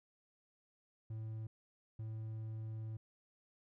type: tone bursts at uneven times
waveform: triangle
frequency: 110.3 Hz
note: A2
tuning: 5 cents sharp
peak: -39 dBFS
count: 2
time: 1.1-1.47 / 1.99-2.97 s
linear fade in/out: 5 ms
effects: none